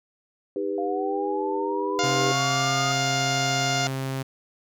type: chord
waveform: sine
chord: Eb augmented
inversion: none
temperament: equal with one note detuned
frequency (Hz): 311.1 / 398.4 / 493.9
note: Eb4 / G4 / B4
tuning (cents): 0 / +28 / 0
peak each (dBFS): -31 / -27 / -31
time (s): 0.56-2.32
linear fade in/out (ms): 2
type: linear sweep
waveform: sine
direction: up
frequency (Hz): 692 to 1249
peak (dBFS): -29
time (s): 0.78-2.92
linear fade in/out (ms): 2
type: harmonic tone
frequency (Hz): 705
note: F5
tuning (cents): +16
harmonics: 1 / 2 / 3 / 4 / 5 / 6 / 7 / 8 / 9 / 10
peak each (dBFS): -27 / -30 / -32 / -33 / -34 / -35 / -35 / -36 / -37 / -37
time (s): 1.99-3.87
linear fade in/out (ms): 0
type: tone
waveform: sawtooth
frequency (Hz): 133.6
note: C3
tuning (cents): +36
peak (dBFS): -23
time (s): 2.03-4.23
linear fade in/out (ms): 10
effects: none